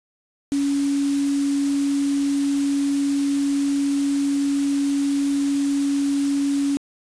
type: tone in noise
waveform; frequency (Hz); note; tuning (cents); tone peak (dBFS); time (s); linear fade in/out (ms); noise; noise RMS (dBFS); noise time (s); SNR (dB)
sine; 280.7; C#4; +22; -18; 0.52-6.77; 0; white; -35; 0.52-6.77; +14
effects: resampled to 22050 Hz